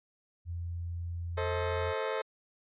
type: tone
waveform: sine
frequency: 85.7 Hz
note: F2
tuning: 32 cents flat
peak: -34 dBFS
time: 0.45-1.94 s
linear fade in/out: 50 ms
type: chord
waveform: sawtooth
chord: A diminished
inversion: none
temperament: just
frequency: 440 / 528 / 633.6 Hz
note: A4 / C5 / Eb5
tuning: 0 / +16 / +31 cents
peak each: -30 / -31 / -34 dBFS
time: 1.37-2.22 s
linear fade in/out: 10 ms
effects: resampled to 8000 Hz